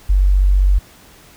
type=tone; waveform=sine; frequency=47.59 Hz; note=F#1; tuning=49 cents sharp; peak=-9 dBFS; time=0.09-0.79 s; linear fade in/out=10 ms; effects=pink hiss -45 dBFS RMS until 1.36 s